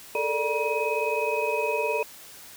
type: tone cluster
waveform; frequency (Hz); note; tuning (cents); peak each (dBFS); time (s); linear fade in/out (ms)
sine; 433.1 / 452.5 / 588 / 958 / 2523; A4 / A4 / D5 / A#5 / D#7; -27 / +48 / +2 / +47 / +23; -30; 0.15-2.03; 2
effects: white hiss -46 dBFS RMS until 2.56 s